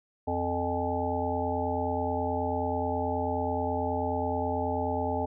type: harmonic tone with a mistuned harmonic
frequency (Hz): 87.31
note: F2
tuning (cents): 0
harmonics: 1 / 3 / 5 / 7 / 9 / 10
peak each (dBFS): -34 / -34 / -34 / -34 / -34 / -34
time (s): 0.27-5.26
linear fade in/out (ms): 10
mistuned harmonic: 10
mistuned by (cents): -36
effects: none